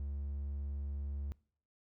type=tone; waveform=triangle; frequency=70.7 Hz; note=C#2; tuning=35 cents sharp; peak=-35 dBFS; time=0-1.32 s; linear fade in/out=0 ms; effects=noise-tail reverb RT60 0.5 s tail -22 dB re dry